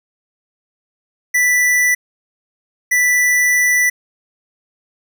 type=tone pair in turn; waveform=square; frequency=1975.5 / 1975.5 Hz; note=B6 / B6; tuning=0 / 0 cents; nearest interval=unison; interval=0 cents; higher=neither; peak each=-12 dBFS; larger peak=neither; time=1.34-1.95 / 2.91-3.9 s; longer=second; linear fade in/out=10 ms; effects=none